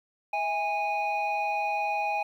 sine tone cluster, 648 / 822 / 2478 Hz, E5 / G#5 / D#7, -30 / -18 / -8 cents, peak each -33 / -26 / -31 dBFS, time 0.33-2.23 s, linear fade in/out 5 ms, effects tanh soft clip ceiling -21 dBFS + 10-bit

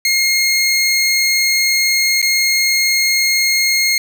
20% pulse tone with dropouts, 2142 Hz, C7, 40 cents sharp, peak -7 dBFS, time 0.05-3.98 s, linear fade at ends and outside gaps 2 ms, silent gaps 2.217-2.226 s, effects none

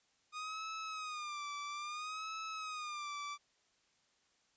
sawtooth tone with vibrato, 1228 Hz, D#6, 23 cents flat, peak -37 dBFS, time 0.32-3.38 s, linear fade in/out 50 ms, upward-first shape sine, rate 0.6 Hz, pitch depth 98 cents each way, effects white hiss -74 dBFS RMS until 4.56 s + resampled to 16000 Hz

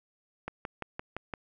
click train, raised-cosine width 0.5 ms, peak -20 dBFS, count 6, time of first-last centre 0.48-1.338 s, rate 5.83 Hz, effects none

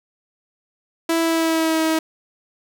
sawtooth tone with pitch glide, 330 to 319.5 Hz, E4 to D#4, +2 to +46 cents, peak -13 dBFS, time 1.09-1.99 s, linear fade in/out 5 ms, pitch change -56 cents, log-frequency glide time 1.21-1.82 s, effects none

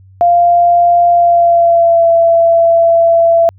sine tone with pitch glide, 695 to 670.9 Hz, F5 to E5, -9 to +30 cents, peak -5 dBFS, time 0.21-3.49 s, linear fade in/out 0 ms, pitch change -61 cents, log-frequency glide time 1.1-2.07 s, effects added 95 Hz sine -38 dBFS peak until 3.58 s

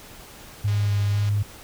sine tone with vibrato, 102.4 Hz, G#2, 24 cents flat, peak -19 dBFS, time 0.64-1.43 s, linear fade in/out 10 ms, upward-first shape square, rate 2 Hz, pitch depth 14 cents each way
click train, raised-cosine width 0.2 ms, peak -23 dBFS, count 126, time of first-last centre 0.68-1.29 s, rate 205 Hz
effects pink hiss -44 dBFS RMS until 1.63 s

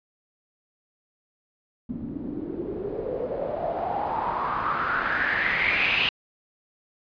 white noise with low-pass filter sweep, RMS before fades -27 dBFS, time 1.89-6.09 s, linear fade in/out 2 ms, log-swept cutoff 230 to 2800 Hz, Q 6.2, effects resampled to 11025 Hz

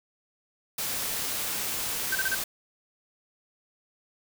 white noise, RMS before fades -31 dBFS, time 0.78-2.44 s, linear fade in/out 5 ms
triangle tone bursts, 1552 Hz, G6, 18 cents flat, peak -23 dBFS, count 4, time 2.12-2.349 s, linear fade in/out 5 ms, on 34 ms, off 31 ms
effects none

